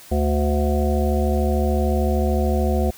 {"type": "harmonic tone", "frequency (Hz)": 73.42, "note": "D2", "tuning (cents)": 0, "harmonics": [1, 3, 5, 7, 9, 10], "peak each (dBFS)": [-19, -24, -26, -27, -29, -29], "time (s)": [0.11, 2.91], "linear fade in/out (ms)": 10, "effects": ["white hiss -44 dBFS RMS until 2.97 s"]}